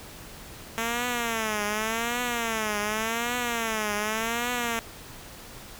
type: tone with vibrato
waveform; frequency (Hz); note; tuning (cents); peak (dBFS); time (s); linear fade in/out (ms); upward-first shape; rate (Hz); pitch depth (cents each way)
5% pulse; 225.4; A3; +42; -15; 0.78-4.79; 0; triangle; 0.87; 160
effects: pink hiss -44 dBFS RMS until 5.79 s